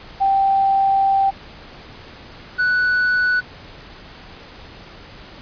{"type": "tone pair in turn", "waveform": ["sine", "triangle"], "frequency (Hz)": [782, 1482.2], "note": ["G5", "F#6"], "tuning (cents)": [-4, 3], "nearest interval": "major seventh", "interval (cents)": 1107, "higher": "second", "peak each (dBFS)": -13, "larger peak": "neither", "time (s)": [[0.2, 1.31], [2.58, 3.41]], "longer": "first", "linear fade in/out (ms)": 20, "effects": ["pink hiss -40 dBFS RMS until 5.41 s", "resampled to 11025 Hz"]}